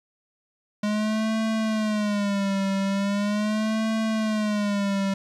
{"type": "tone with vibrato", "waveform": "square", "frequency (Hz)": 207.7, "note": "G#3", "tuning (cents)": 0, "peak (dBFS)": -23, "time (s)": [0.83, 5.14], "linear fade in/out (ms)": 5, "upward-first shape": "sine", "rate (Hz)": 0.4, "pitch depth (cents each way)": 110, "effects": ["low-pass 7000 Hz 12 dB/octave", "10-bit"]}